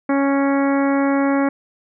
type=harmonic tone; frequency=277.2 Hz; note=C#4; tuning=in tune; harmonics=1 / 2 / 3 / 4 / 5 / 6 / 7 / 8; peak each=-16 / -22 / -26 / -28 / -30 / -32 / -33 / -34 dBFS; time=0.09-1.49 s; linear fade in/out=5 ms; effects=none